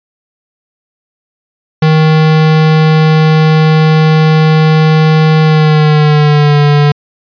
square tone with pitch glide, 156.8 to 146.3 Hz, D#3 to D3, +14 to -6 cents, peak -5 dBFS, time 1.82-6.92 s, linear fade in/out 5 ms, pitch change -120 cents, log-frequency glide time 5.42-6.58 s, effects resampled to 11025 Hz

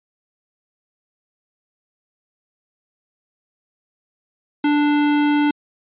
square tone, 293.8 Hz, D4, 1 cent sharp, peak -15 dBFS, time 4.64-5.51 s, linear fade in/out 5 ms, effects resampled to 8000 Hz

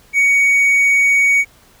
triangle tone, 2242 Hz, C#7, 19 cents sharp, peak -8 dBFS, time 0.13-1.45 s, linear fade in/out 50 ms, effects pink hiss -49 dBFS RMS until 1.8 s

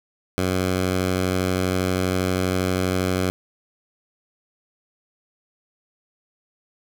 10% pulse tone, 92.5 Hz, F#2, in tune, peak -12 dBFS, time 0.38-3.3 s, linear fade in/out 0 ms, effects none

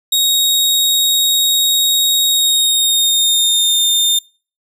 sawtooth tone with pitch glide, 3765 to 3626 Hz, A#7 to A#7, +16 to -49 cents, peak -8 dBFS, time 0.12-4.19 s, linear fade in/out 5 ms, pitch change -65 cents, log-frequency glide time 2.28-3.85 s, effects noise-tail reverb RT60 0.4 s tail -26 dB re dry

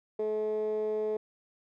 15% pulse tone with band-pass filter, 214.6 Hz, A3, 43 cents flat, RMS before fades -31 dBFS, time 0.19-1.17 s, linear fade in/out 5 ms, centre 460 Hz, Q 5.2, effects none

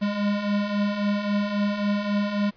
square beating tone pair, 201.8 / 205.5 Hz, G#3 / G#3, -49 / -18 cents, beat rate 3.7 Hz, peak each -30 / -24 dBFS, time 0.01-2.51 s, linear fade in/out 20 ms, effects pink hiss -58 dBFS RMS until 2.56 s + resampled to 11025 Hz

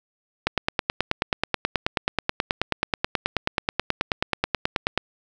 click train, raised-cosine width 0.3 ms, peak -4 dBFS, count 43, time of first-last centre 0.47-4.976 s, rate 9.32 Hz, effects none

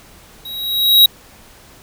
square tone with level ramp, 3833 Hz, A#7, 47 cents sharp, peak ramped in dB -29 to -4 dBFS, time 0.45-1.06 s, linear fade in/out 5 ms, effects pink hiss -44 dBFS RMS until 1.82 s

